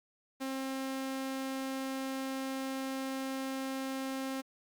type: tone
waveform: sawtooth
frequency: 266.4 Hz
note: C4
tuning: 31 cents sharp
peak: -31 dBFS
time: 0.4-4.42 s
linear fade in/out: 20 ms
effects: Opus 48 kbps